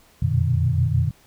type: tone cluster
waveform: sine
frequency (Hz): 84.2 / 89.4 / 119.7 / 126.3 / 150.9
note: E2 / F2 / A#2 / B2 / D3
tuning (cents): +37 / +41 / +46 / +39 / +47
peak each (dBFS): -30 / -22 / -21 / -26 / -24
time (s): 0.22-1.11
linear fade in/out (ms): 5
effects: pink hiss -55 dBFS RMS until 1.26 s